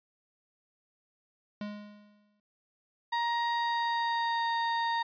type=tone with exponential decay; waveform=square; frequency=207.7 Hz; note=G#3; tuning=in tune; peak=-34 dBFS; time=1.61-2.4 s; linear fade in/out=2 ms; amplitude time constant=170 ms
type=tone with pitch glide; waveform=35% pulse; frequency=940 to 926.5 Hz; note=A#5 to A#5; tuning=+14 to -11 cents; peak=-26 dBFS; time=3.12-5.03 s; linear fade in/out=10 ms; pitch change=-25 cents; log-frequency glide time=3.53-4.48 s
effects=resampled to 11025 Hz